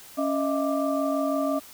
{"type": "tone cluster", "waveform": "sine", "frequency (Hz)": [277.9, 624, 670, 1178], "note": ["C#4", "D#5", "E5", "D6"], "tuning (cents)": [4, 5, 28, 5], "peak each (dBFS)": [-26, -27, -32, -32], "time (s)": [0.17, 1.6], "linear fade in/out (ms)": 20, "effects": ["white hiss -47 dBFS RMS until 1.73 s"]}